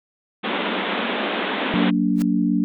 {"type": "band-pass noise", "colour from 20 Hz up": "pink", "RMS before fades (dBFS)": -24, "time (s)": [0.43, 1.91], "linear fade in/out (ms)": 20, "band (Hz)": [190, 3700], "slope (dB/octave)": 96}
{"type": "chord", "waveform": "sine", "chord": "Gb augmented", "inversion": "none", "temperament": "just", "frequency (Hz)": [185, 231.2, 289.1], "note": ["Gb3", "Bb3", "D4"], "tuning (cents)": [0, -14, -27], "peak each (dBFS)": -21, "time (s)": [1.74, 2.64], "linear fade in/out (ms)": 0}
{"type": "noise with exponential growth", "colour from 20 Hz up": "pink", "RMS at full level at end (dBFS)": -29, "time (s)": [2.14, 2.22], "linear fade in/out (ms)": 0, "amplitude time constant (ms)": 16}
{"effects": []}